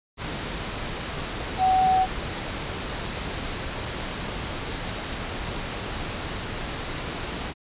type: tone in noise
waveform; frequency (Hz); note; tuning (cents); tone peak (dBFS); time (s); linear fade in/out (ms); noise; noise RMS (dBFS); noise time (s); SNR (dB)
sine; 752; F#5; +28; -17; 1.58-2.07; 50; pink; -31; 0.17-7.54; +11
effects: resampled to 8000 Hz